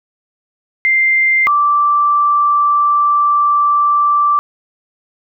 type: tone pair in turn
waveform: sine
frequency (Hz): 2093 / 1169.9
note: C7 / D6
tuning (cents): 0 / -7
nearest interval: minor seventh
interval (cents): 1007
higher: first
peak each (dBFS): -9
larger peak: neither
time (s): 0.85-1.47 / 1.47-4.39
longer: second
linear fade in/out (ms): 0
effects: none

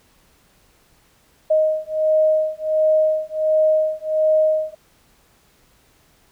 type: beating tone pair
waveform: sine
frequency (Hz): 623 / 624.4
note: D#5 / D#5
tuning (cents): +2 / +6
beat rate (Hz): 1.4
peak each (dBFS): -18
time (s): 1.5-4.75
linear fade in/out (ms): 10
effects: pink hiss -57 dBFS RMS until 6.31 s

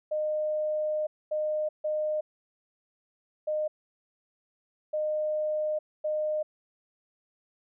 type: tone bursts at uneven times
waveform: sine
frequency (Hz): 612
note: D#5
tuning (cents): -29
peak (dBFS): -26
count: 6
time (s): 0.11-1.07 / 1.31-1.69 / 1.84-2.21 / 3.47-3.68 / 4.93-5.79 / 6.04-6.43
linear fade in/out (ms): 10
effects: none

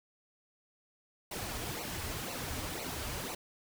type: noise with flanger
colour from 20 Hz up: pink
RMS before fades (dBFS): -39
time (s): 1.31-3.35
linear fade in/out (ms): 5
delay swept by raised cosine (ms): 0.58 to 5.98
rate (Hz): 2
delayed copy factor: -0.7
effects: none

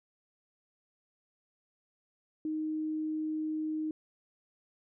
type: tone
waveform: sine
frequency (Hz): 311.1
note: D#4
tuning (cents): 0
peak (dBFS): -31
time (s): 2.45-3.91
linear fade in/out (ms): 2
effects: none

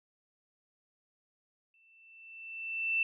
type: tone with exponential growth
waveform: sine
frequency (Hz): 2670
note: E7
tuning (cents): +22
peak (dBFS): -25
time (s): 1.74-3.03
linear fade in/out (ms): 2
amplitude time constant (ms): 280
effects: none

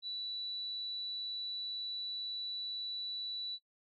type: tone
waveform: sine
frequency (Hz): 3951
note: B7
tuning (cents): 0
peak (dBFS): -37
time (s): 0.02-3.59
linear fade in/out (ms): 50
effects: noise-tail reverb RT60 0.1 s tail -18 dB re dry

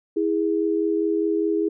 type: tone pair together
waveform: sine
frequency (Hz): 326.8 / 411.7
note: E4 / G#4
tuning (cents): -15 / -15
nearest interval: major third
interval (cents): 400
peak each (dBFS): -22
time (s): 0.16-1.69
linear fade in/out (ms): 10
effects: none

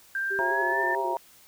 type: tone with pitch glide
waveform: sine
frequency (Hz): 1581 to 1784.9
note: G6 to A6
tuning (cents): +14 to +24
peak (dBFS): -26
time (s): 0.15-0.95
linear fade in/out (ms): 2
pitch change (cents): +210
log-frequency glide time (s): 0.36-0.82
type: tone with vibrato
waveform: sine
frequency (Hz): 378.1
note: F#4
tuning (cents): +38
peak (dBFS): -31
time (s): 0.3-1.15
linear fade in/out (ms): 20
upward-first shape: square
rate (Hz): 4.7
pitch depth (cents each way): 61
type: harmonic tone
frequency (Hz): 134.3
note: C3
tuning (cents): +46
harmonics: 3 / 4 / 5 / 6 / 7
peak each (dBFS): -40 / -36 / -32 / -39 / -28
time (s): 0.39-1.17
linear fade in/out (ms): 0
effects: white hiss -55 dBFS RMS until 1.47 s

